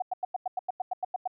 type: tone bursts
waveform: sine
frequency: 740 Hz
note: F#5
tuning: in tune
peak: -26 dBFS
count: 12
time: 0-1.276 s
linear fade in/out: 5 ms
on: 22 ms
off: 92 ms
effects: none